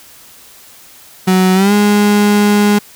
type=tone with pitch glide; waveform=35% pulse; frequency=186.1 to 206.5 Hz; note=F#3 to G#3; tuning=+10 to -10 cents; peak=-6 dBFS; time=1.27-2.79 s; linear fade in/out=10 ms; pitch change=+180 cents; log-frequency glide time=1.54-1.73 s; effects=white hiss -40 dBFS RMS until 2.95 s